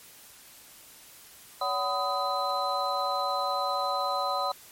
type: tone cluster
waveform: sine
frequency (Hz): 567 / 751 / 1006 / 1253 / 4045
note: C#5 / F#5 / B5 / D#6 / B7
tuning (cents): +39 / +26 / +32 / +12 / +41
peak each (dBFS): -33 / -31 / -32 / -31 / -36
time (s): 1.61-4.52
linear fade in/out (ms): 5
effects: white hiss -51 dBFS RMS until 4.71 s + MP3 64 kbps